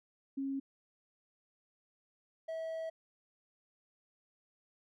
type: tone pair in turn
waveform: sine / triangle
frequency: 272.5 / 648.1 Hz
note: C#4 / E5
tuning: -29 / -30 cents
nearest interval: octave + minor third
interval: 1499 cents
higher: second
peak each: -34 / -35 dBFS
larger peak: first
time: 0.37-0.6 / 2.48-2.9 s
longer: second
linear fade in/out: 10 ms
effects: none